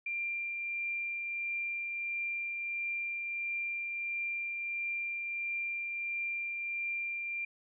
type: tone with tremolo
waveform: sine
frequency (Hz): 2379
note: D7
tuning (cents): +22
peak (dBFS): -32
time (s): 0.06-7.45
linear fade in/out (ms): 5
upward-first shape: triangle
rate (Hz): 1.5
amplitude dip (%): 30
effects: none

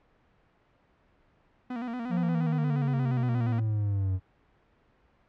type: tone with vibrato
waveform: 45% pulse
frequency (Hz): 240.8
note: B3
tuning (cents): -44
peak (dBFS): -32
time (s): 1.7-3.6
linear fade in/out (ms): 5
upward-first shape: square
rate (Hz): 8.5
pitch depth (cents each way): 70
type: exponential sweep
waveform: triangle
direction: down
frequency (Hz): 180 to 92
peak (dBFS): -23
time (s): 2.09-4.2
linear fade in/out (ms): 50
effects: pink hiss -65 dBFS RMS until 5.28 s + low-pass 2000 Hz 12 dB/octave

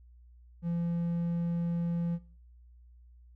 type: tone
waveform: triangle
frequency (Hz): 170.5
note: F3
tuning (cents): -41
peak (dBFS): -27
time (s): 0.62-2.19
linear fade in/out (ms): 50
effects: noise-tail reverb RT60 0.4 s tail -17 dB re dry + added 60 Hz sine -53 dBFS peak until 3.35 s

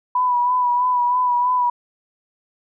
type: tone with vibrato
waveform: sine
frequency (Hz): 986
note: B5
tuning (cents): -3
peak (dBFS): -15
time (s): 0.15-1.7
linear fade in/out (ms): 5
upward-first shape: sine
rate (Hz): 3.1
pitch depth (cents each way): 33
effects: none

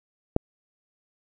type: click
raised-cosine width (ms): 2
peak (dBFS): -6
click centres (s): 0.364
effects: none

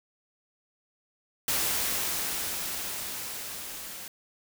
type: noise with level ramp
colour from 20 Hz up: white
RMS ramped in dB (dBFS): -27 to -41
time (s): 1.48-4.08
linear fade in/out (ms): 2
effects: none

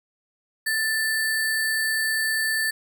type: tone with sample-and-hold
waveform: sine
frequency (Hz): 1765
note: A6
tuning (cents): +5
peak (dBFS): -21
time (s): 0.66-2.71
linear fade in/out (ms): 10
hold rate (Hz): 6300
effects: none

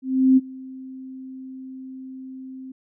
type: tone with ADSR envelope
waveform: sine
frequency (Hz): 261.6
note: C4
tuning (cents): 0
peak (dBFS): -10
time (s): 0.02-2.72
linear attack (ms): 350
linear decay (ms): 30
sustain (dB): -24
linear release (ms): 6
effects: none

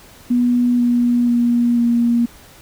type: tone with pitch steps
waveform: sine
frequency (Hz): 243.9 / 241.4 / 238.9 / 236.4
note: B3 / B3 / A#3 / A#3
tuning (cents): -21 / -39 / +43 / +24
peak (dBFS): -12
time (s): 0.3-2.26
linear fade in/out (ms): 10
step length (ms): 490
effects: pink hiss -44 dBFS RMS until 2.61 s

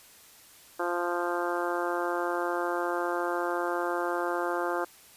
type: harmonic tone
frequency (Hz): 174.61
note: F3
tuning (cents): 0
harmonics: 2 / 3 / 4 / 5 / 6 / 7 / 8 / 9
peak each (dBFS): -32 / -34 / -35 / -36 / -37 / -37 / -38 / -39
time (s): 0.79-4.85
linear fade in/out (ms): 10
effects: white hiss -54 dBFS RMS until 5.16 s + resampled to 32000 Hz

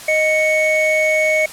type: tone pair together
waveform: triangle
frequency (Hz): 622.3 / 2218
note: D#5 / C#7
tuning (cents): 0 / 0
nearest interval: octave + minor seventh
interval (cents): 2200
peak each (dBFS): -14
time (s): 0.08-1.46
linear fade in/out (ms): 5
effects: white hiss -34 dBFS RMS until 1.52 s + low-pass 11000 Hz 12 dB/octave

